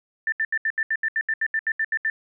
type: tone bursts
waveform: sine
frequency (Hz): 1779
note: A6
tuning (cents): +19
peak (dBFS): -20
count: 15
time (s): 0.27-2.1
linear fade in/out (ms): 2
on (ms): 52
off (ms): 75
effects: none